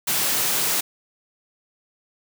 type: high-pass noise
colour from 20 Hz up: white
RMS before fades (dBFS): -22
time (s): 0.07-0.81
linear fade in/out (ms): 10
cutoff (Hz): 110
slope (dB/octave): 96
effects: none